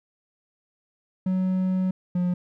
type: tone pair in turn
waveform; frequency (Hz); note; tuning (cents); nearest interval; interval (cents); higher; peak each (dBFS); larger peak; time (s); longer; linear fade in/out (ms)
triangle; 186.2 / 178.51; F#3 / F3; +11 / +38; minor second; 73; first; -19; neither; 1.26-1.91 / 2.15-2.34; first; 5
effects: none